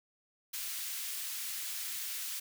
white high-pass noise, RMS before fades -39 dBFS, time 0.53-2.4 s, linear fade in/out 10 ms, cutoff 1900 Hz, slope 12 dB/octave, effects none

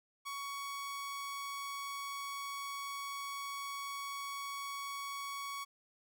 sawtooth tone, 1119 Hz, C#6, 16 cents sharp, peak -36 dBFS, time 0.25-5.65 s, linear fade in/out 20 ms, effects none

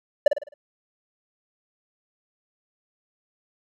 triangle tone with echo, 583 Hz, D5, 13 cents flat, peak -8 dBFS, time 0.26-0.28 s, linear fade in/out 5 ms, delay 52 ms, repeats 5, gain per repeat -7 dB, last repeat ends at 0.54 s, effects none

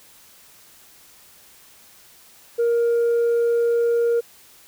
sine tone, 469.3 Hz, A#4, 12 cents sharp, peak -14 dBFS, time 2.58-4.21 s, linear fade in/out 20 ms, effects tanh soft clip ceiling -15 dBFS + white hiss -50 dBFS RMS until 4.67 s

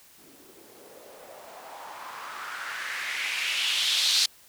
violet noise with low-pass filter sweep, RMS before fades -31 dBFS, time 0.18-4.26 s, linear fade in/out 5 ms, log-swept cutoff 280 to 4400 Hz, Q 2.9, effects white hiss -55 dBFS RMS until 4.48 s

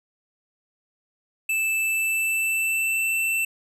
square tone with pitch glide, 2637 to 2674 Hz, E7 to E7, 0 to +24 cents, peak -22 dBFS, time 1.49-3.45 s, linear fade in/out 5 ms, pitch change +24 cents, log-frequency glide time 1.74-3.2 s, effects none

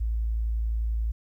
sine tone, 55.7 Hz, A1, 22 cents sharp, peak -24 dBFS, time 0-1.12 s, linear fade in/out 10 ms, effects 11-bit

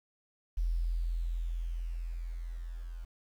sine tone with level ramp, 42.21 Hz, E1, 42 cents sharp, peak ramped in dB -27 to -39 dBFS, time 0.57-3.05 s, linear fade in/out 10 ms, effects 10-bit

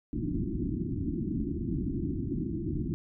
white low-pass noise, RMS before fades -32 dBFS, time 0.13-2.94 s, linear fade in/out 0 ms, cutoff 350 Hz, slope 96 dB/octave, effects none

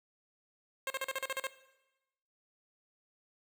10% pulse tone bursts, 534 Hz, C5, 35 cents sharp, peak -25 dBFS, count 9, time 0.87-1.47 s, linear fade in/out 2 ms, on 32 ms, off 39 ms, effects noise-tail reverb RT60 1.0 s tail -17 dB re dry

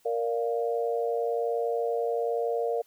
sine chord, Bb major, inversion none, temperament equal, 466.2 / 587.3 / 698.5 Hz, Bb4 / D5 / F5, 0 / 0 / 0 cents, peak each -27 / -33 / -32 dBFS, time 0.05-2.82 s, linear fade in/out 10 ms, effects white hiss -64 dBFS RMS until 2.86 s

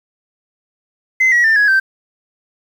sine tone with pitch steps, 2056 / 1918.3 / 1789.9 / 1670 / 1558.2 Hz, C7 / A#6 / A6 / G#6 / G6, -31 / +49 / +29 / +9 / -11 cents, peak -7 dBFS, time 1.2-1.8 s, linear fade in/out 10 ms, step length 120 ms, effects tanh soft clip ceiling -7 dBFS + 7-bit

